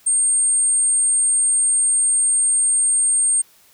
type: tone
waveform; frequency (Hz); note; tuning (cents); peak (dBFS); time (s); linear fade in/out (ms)
sine; 8610; C9; +49; -14; 0.06-3.42; 10
effects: white hiss -53 dBFS RMS until 3.73 s